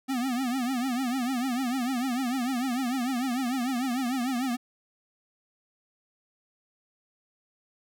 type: tone with vibrato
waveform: square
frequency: 252.8 Hz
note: B3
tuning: 41 cents sharp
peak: -27 dBFS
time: 0.08-4.57 s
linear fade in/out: 20 ms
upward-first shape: triangle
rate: 6.7 Hz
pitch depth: 150 cents each way
effects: none